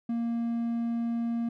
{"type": "tone", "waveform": "triangle", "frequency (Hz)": 233.1, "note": "A#3", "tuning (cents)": 0, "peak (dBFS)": -25, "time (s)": [0.09, 1.49], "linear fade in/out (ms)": 5, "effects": []}